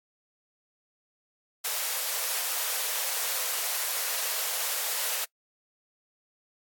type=high-pass noise; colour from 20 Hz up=white; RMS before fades=-30 dBFS; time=1.64-5.25 s; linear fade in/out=10 ms; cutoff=440 Hz; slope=96 dB/octave; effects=noise-tail reverb RT60 0.1 s tail -24 dB re dry + AAC 64 kbps